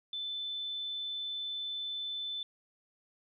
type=tone; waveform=sine; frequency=3520 Hz; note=A7; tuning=in tune; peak=-35 dBFS; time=0.13-2.43 s; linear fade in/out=2 ms; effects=none